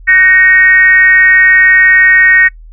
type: tone with frequency modulation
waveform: sine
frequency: 1863 Hz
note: A#6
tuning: 2 cents flat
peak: -3 dBFS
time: 0.07-2.49 s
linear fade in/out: 20 ms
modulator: 353 Hz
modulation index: 0.67
effects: noise-tail reverb RT60 0.1 s tail -24 dB re dry + added 40 Hz sine -30 dBFS peak until 2.72 s